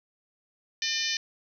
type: harmonic tone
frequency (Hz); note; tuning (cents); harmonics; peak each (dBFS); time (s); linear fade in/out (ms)
602; D5; +43; 3 / 4 / 5 / 6 / 7 / 8 / 9 / 10; -35 / -35 / -35 / -35 / -35 / -35 / -35 / -35; 0.82-1.17; 2
effects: 10-bit